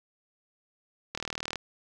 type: click train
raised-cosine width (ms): 0.2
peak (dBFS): -15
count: 17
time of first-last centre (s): 1.15-1.557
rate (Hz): 39.3
effects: none